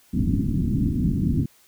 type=low-pass noise; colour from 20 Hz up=white; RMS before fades=-22 dBFS; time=0.13-1.46 s; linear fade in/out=10 ms; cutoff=280 Hz; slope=48 dB/octave; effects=white hiss -57 dBFS RMS until 1.67 s